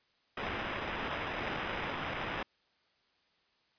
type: noise with sample-and-hold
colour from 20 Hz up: white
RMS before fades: -37 dBFS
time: 0.37-2.43 s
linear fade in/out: 5 ms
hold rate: 4410 Hz
effects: white hiss -72 dBFS RMS until 3.78 s + resampled to 11025 Hz